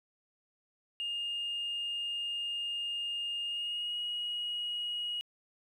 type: tone with pitch glide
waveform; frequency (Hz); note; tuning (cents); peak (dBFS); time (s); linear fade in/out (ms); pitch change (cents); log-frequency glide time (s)
sine; 2830 to 2894; F7 to F#7; +22 to -39; -32; 1-5.21; 0; +39; 3.44-3.98
effects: tanh soft clip ceiling -29 dBFS + 11-bit